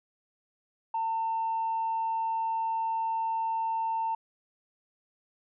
sine tone, 900 Hz, A5, 39 cents sharp, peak -26 dBFS, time 0.94-4.15 s, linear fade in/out 5 ms, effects tanh soft clip ceiling -23 dBFS

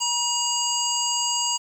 harmonic tone, 954 Hz, A#5, 40 cents sharp, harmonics 1 / 3 / 5 / 7 / 8, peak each -28 / -28 / -28 / -28 / -28 dBFS, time 0-1.58 s, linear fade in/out 20 ms, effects 8-bit

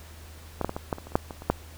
clicks, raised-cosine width 1 ms, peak -13 / -11 / -16 / -17 / -12 / -24 / -27 / -30 / -6 / -22 / -25 / -6 dBFS, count 12, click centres 0.613 / 0.646 / 0.694 / 0.765 / 0.928 / 0.984 / 1.07 / 1.12 / 1.155 / 1.308 / 1.421 / 1.5 s, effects added 79 Hz sine -45 dBFS peak until 1.77 s + pink hiss -50 dBFS RMS until 1.77 s

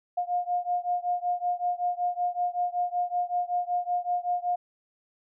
sine beating tone pair, 709 / 714.3 Hz, F5 / F5, +26 / +39 cents, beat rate 5.3 Hz, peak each -28 / -29 dBFS, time 0.17-4.56 s, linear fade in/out 10 ms, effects none

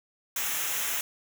white noise with comb filter, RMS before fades -30 dBFS, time 0.36-1.01 s, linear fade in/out 2 ms, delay 0.22 ms, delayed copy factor -0.65, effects none

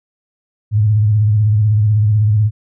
sine tone with vibrato, 106.3 Hz, G#2, 41 cents sharp, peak -9 dBFS, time 0.71-2.51 s, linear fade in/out 50 ms, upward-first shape sine, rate 16 Hz, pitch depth 67 cents each way, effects none

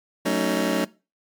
25% pulse chord, D# half-diminished seventh, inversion first, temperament just, 186.68 / 224 / 280 / 311.1 Hz, F#3 / A3 / C#4 / D#4, +16 / +31 / +18 / 0 cents, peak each -23 dBFS, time 0.25-0.85 s, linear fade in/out 10 ms, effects noise-tail reverb RT60 0.3 s tail -21 dB re dry + MP3 96 kbps

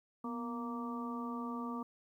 harmonic tone with a mistuned harmonic, 233.1 Hz, A#3, in tune, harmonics 1 / 2 / 3 / 4 / 5, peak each -39 / -48 / -52 / -47 / -44 dBFS, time 0.24-1.83 s, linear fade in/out 5 ms, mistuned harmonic 1, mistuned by +73 cents, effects 12-bit

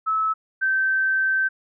sine tone pair in turn, 1300 / 1549.9 Hz, E6 / G6, -24 / -20 cents, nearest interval minor third, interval 304 cents, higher second, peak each -19 / -18 dBFS, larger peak second, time 0.06-0.34 / 0.61-1.49 s, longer second, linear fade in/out 20 ms, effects none

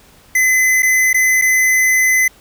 square tone with dropouts, 2030 Hz, B6, 47 cents sharp, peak -11 dBFS, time 0.35-2.28 s, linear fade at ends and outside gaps 5 ms, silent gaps 0.823-0.829 / 1.131-1.143 / 1.415-1.42 s, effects pink hiss -47 dBFS RMS until 2.4 s

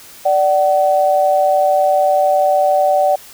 sine tone pair together, 587.3 / 756.3 Hz, D5 / F#5, 0 / +38 cents, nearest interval major third, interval 438 cents, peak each -13 dBFS, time 0.25-3.16 s, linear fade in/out 10 ms, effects white hiss -39 dBFS RMS until 3.33 s

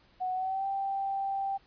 sine tone with pitch glide, 740 to 784 Hz, F#5 to G5, 0 to 0 cents, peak -29 dBFS, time 0.2-1.58 s, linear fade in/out 20 ms, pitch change +100 cents, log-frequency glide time 0.33-0.66 s, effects pink hiss -63 dBFS RMS until 1.66 s + resampled to 11025 Hz

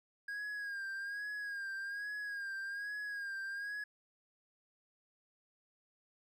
triangle tone with vibrato, 1629 Hz, G#6, 34 cents flat, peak -37 dBFS, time 0.28-3.84 s, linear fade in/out 5 ms, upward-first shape sine, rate 1.2 Hz, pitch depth 56 cents each way, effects none

